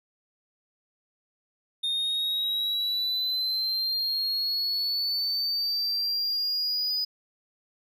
triangle linear sweep, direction up, 3663 to 4978 Hz, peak -24 dBFS, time 1.83-7.05 s, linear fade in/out 10 ms, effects none

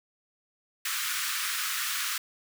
pink high-pass noise, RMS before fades -31 dBFS, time 0.85-2.18 s, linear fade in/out 5 ms, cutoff 1200 Hz, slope 48 dB/octave, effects none

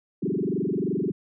sine tone with frequency modulation, 284.2 Hz, C#4, 43 cents sharp, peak -23 dBFS, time 0.22-1.12 s, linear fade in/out 10 ms, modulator 23 Hz, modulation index 5.4, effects none

